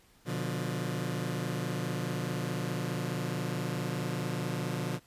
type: chord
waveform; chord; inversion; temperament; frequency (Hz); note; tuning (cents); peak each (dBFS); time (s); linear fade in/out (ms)
sawtooth; B diminished; none; just; 123.47 / 148.16 / 177.8; B2 / D3 / F3; 0 / +16 / +31; -32; 0.25-5; 50
effects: pink hiss -63 dBFS RMS until 5.06 s + resampled to 32000 Hz